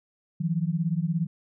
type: beating tone pair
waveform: sine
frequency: 159.7 / 176.7 Hz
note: D#3 / F3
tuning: +45 / +21 cents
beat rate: 17 Hz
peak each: -26 / -27 dBFS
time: 0.4-1.27 s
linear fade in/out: 10 ms
effects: none